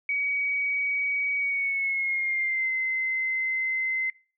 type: tone with pitch glide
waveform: sine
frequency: 2262 to 2062 Hz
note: C#7 to C7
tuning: +34 to -26 cents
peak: -24 dBFS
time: 0.09-4.1 s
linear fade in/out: 2 ms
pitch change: -160 cents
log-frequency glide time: 1.38-2.72 s
effects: noise-tail reverb RT60 0.4 s tail -24 dB re dry